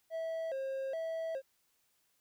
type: tone with vibrato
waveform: triangle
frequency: 591 Hz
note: D5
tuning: 11 cents sharp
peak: -33 dBFS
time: 0.1-1.42 s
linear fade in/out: 50 ms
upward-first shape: square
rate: 1.2 Hz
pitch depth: 170 cents each way
effects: white hiss -75 dBFS RMS until 2.2 s